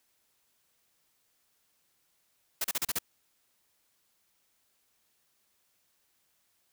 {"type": "noise bursts", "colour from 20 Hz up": "white", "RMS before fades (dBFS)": -30, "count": 6, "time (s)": [2.61, 2.988], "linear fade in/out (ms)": 5, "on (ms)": 33, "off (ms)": 36, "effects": ["white hiss -73 dBFS RMS until 6.72 s"]}